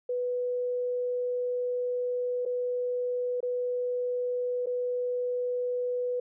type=tone with dropouts; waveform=sine; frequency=493.9 Hz; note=B4; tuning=in tune; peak=-27 dBFS; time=0.09-6.2 s; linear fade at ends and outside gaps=5 ms; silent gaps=2.453-2.46 / 3.405-3.428 / 4.66-4.668 s; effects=none